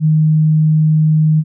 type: tone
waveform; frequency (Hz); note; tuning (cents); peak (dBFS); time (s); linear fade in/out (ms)
sine; 155.56; D#3; 0; -8; 0-1.44; 50
effects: none